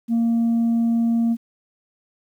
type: tone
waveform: sine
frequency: 231.4 Hz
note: A#3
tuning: 13 cents flat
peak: -14 dBFS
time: 0.08-1.37 s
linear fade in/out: 50 ms
effects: tanh soft clip ceiling -15 dBFS + 9-bit